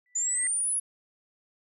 sine tone with exponential growth, 1975.5 Hz, B6, in tune, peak -30 dBFS, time 0.06-0.47 s, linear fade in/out 1 ms, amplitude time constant 89 ms
sine linear sweep, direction up, 6950 to 10550 Hz, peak -25 dBFS, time 0.15-0.8 s, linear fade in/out 10 ms
effects none

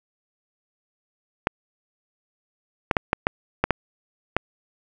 clicks, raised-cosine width 0.5 ms, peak -3 dBFS, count 8, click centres 1.471 / 2.912 / 2.968 / 3.131 / 3.269 / 3.64 / 3.707 / 4.366 s, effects none

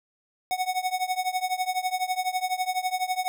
square tone with tremolo, 740 Hz, F#5, in tune, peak -22 dBFS, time 0.51-3.28 s, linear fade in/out 0 ms, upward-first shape triangle, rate 12 Hz, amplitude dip 95%, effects none

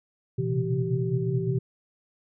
sine tone cluster, 119.2 / 128.3 / 133.5 / 167.5 / 386 Hz, A#2 / C3 / C3 / E3 / G4, +39 / -34 / +35 / +28 / -27 cents, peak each -30 dBFS, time 0.38-1.59 s, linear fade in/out 10 ms, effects none

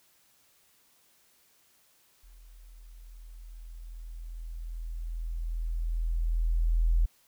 sine tone with level ramp, 41.24 Hz, E1, 2 cents sharp, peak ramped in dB -50 to -20 dBFS, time 2.23-7.06 s, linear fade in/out 10 ms, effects white hiss -65 dBFS RMS until 7.27 s

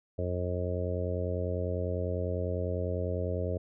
harmonic tone, 90 Hz, F#2, 47 cents flat, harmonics 1 / 2 / 3 / 4 / 5 / 6 / 7, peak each -32 / -40 / -42 / -41 / -37 / -37 / -39 dBFS, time 0.18-3.58 s, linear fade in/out 10 ms, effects none

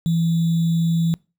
sine tone with sample-and-hold, 166.1 Hz, E3, 13 cents sharp, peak -16 dBFS, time 0.06-1.14 s, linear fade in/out 0 ms, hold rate 3675 Hz, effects noise-tail reverb RT60 0.3 s tail -25 dB re dry

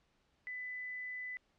sine tone, 2000 Hz, B6, 21 cents sharp, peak -40 dBFS, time 0.47-1.37 s, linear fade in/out 0 ms, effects pink hiss -75 dBFS RMS until 1.58 s + low-pass 5000 Hz 12 dB/octave

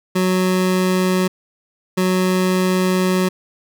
25% pulse tone pair in turn, 184.7 / 184.7 Hz, F#3 / F#3, -3 / -3 cents, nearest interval unison, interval 0 cents, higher neither, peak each -11 dBFS, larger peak neither, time 0.15-1.28 / 1.97-3.29 s, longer second, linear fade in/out 10 ms, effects none

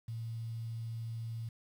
sine tone with quantisation, 114.2 Hz, A#2, 35 cents flat, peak -37 dBFS, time 0.08-1.49 s, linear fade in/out 5 ms, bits 10, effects none

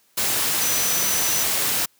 sine tone in noise, 5980 Hz, F#8, 17 cents sharp, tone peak -25 dBFS, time 0.61-1.44 s, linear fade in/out 10 ms, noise white, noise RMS -22 dBFS, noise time 0.17-1.86 s, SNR -6 dB, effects white hiss -61 dBFS RMS until 1.99 s + high-pass 80 Hz 12 dB/octave

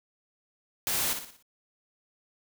white noise with echo, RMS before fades -29 dBFS, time 0.87-1.13 s, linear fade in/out 0 ms, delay 59 ms, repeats 5, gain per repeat -7 dB, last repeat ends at 1.425 s, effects none

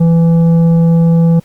sine tone with tanh clipping, 166.6 Hz, E3, 19 cents sharp, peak -7 dBFS, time 0-1.4 s, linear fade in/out 10 ms, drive 8 dB, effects pink hiss -49 dBFS RMS until 1.44 s + Opus 32 kbps

